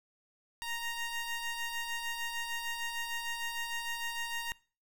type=ring-modulated tone; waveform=20% pulse; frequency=932.3 Hz; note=A#5; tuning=in tune; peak=-27 dBFS; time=0.62-4.52 s; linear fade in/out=0 ms; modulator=929 Hz; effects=noise-tail reverb RT60 0.4 s tail -23 dB re dry